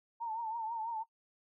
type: tone with vibrato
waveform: sine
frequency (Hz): 905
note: A5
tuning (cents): +48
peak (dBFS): -35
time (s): 0.2-1.04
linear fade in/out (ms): 20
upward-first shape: triangle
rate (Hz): 6.1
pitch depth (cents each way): 88
effects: noise-tail reverb RT60 0.1 s tail -19 dB re dry